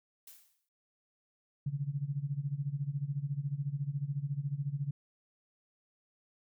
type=noise with exponential decay; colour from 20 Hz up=blue; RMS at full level=-49 dBFS; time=0.27-0.69 s; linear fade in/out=5 ms; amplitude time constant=91 ms
type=tone with tremolo; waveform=sine; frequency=141.5 Hz; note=C#3; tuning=36 cents sharp; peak=-29 dBFS; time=1.66-4.91 s; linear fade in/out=5 ms; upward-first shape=sine; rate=14 Hz; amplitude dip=85%
effects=none